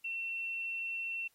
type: tone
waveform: sine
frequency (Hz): 2706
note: E7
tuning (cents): +45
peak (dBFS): -35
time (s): 0.04-1.28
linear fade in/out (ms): 10
effects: white hiss -71 dBFS RMS until 1.34 s + AAC 48 kbps